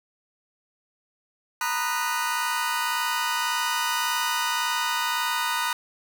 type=chord; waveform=sawtooth; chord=B major seventh; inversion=third; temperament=just; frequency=926 / 987.8 / 1234.7 / 1481.6 Hz; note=A#5 / B5 / D#6 / F#6; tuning=-12 / 0 / -14 / +2 cents; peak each=-26 dBFS; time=1.61-5.73 s; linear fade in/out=2 ms; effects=none